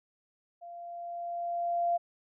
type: tone with level ramp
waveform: sine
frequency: 691 Hz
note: F5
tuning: 19 cents flat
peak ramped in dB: -43 to -24 dBFS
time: 0.61-1.98 s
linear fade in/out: 20 ms
effects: none